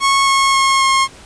sawtooth tone with pitch steps, 1098 / 1090.4 / 1082.9 / 1075.4 Hz, C#6 / C#6 / C#6 / C6, -17 / -29 / -41 / +47 cents, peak -7 dBFS, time 0-1.08 s, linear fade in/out 50 ms, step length 270 ms, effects pink hiss -40 dBFS RMS until 1.25 s + resampled to 22050 Hz

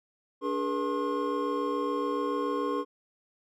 triangle tone cluster, 289.3 / 415.4 / 482.4 / 1070 Hz, D4 / G#4 / B4 / C6, -26 / 0 / -41 / +38 cents, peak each -31 dBFS, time 0.41-2.85 s, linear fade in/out 50 ms, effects none

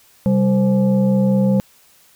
sine tone with frequency modulation, 196 Hz, G3, in tune, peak -12 dBFS, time 0.26-1.6 s, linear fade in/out 0 ms, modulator 327 Hz, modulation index 0.76, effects white hiss -52 dBFS RMS until 2.15 s

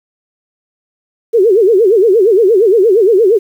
sine tone with vibrato, 415.3 Hz, G#4, in tune, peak -5 dBFS, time 1.33-3.39 s, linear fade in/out 20 ms, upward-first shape sine, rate 8.6 Hz, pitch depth 230 cents each way, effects 7-bit

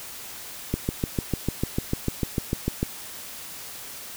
click train, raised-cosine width 3 ms, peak -10 dBFS, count 15, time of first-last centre 0.74-2.83 s, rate 6.7 Hz, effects white hiss -39 dBFS RMS until 4.16 s

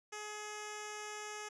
10% pulse tone with low-pass filter, 421.8 Hz, G#4, 27 cents sharp, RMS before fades -45 dBFS, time 0.12-1.49 s, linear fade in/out 10 ms, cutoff 7500 Hz, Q 2.2, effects none

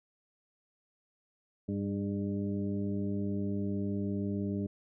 harmonic tone with a mistuned harmonic, 99.7 Hz, G2, 30 cents sharp, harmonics 1 / 2 / 3 / 4 / 6, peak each -37 / -33 / -38 / -41 / -48 dBFS, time 1.68-4.67 s, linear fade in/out 10 ms, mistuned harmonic 4, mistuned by +30 cents, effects none

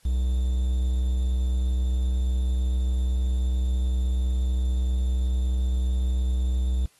triangle tone with quantisation, 62.5 Hz, B1, 21 cents sharp, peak -19 dBFS, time 0.05-6.86 s, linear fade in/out 5 ms, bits 8, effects white hiss -61 dBFS RMS until 6.99 s + AAC 32 kbps

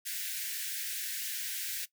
white high-pass noise, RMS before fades -37 dBFS, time 0.05-1.86 s, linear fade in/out 20 ms, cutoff 1500 Hz, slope 96 dB/octave, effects noise-tail reverb RT60 0.1 s tail -18 dB re dry

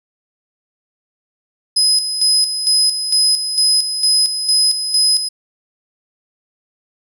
35% pulse tone with tremolo, 5050 Hz, D#8, 25 cents sharp, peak -8 dBFS, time 1.76-5.29 s, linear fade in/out 10 ms, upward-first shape square, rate 2.2 Hz, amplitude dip 60%, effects none

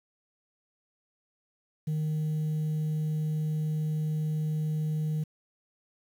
sine tone, 154.5 Hz, D#3, 12 cents flat, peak -24 dBFS, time 1.87-5.24 s, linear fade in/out 10 ms, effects tanh soft clip ceiling -26 dBFS + 9-bit

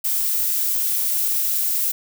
violet noise, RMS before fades -21 dBFS, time 0.04-1.92 s, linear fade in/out 10 ms, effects none

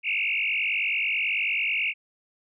sine tone with frequency modulation, 2492 Hz, D#7, 2 cents sharp, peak -23 dBFS, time 0.03-1.94 s, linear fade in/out 50 ms, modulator 49.2 Hz, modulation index 6.3, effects none

